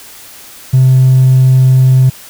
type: tone with hard clipping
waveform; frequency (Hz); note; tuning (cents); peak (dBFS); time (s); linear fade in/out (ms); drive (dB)
sine; 130; C3; -11; -4; 0.73-2.1; 10; 1
effects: white hiss -34 dBFS RMS until 2.29 s